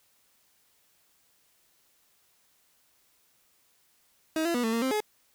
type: tone with pitch steps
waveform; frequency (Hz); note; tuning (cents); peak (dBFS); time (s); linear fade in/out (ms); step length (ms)
30% pulse; 317.1 / 339.2 / 243.6 / 224.4 / 230.6 / 262.2 / 423.6; D#4 / E4 / B3 / A3 / A#3 / C4 / G#4; +33 / +50 / -24 / +34 / -19 / +4 / +34; -23; 4.36-5.004; 2; 92
effects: white hiss -67 dBFS RMS until 5.34 s